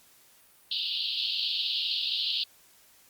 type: band-pass noise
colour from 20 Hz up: white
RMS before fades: -30 dBFS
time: 0.71-2.44 s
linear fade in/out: 5 ms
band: 2800 to 4600 Hz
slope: 96 dB/octave
effects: white hiss -59 dBFS RMS until 3.09 s + Opus 48 kbps